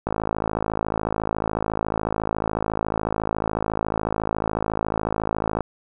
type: click train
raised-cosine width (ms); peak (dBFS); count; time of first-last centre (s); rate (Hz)
1; -9; 300; 0.07-5.607; 54
effects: none